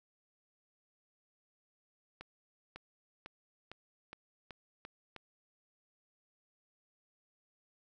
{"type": "accelerating click train", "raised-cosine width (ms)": 0.3, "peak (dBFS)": -30, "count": 8, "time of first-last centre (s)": [2.21, 5.163], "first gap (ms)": 550, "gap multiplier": 0.91, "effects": []}